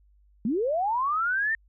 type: linear sweep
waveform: sine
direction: up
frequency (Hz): 196 to 1841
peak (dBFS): -23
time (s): 0.45-1.55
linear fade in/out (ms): 2
effects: added 50 Hz sine -57 dBFS peak until 1.68 s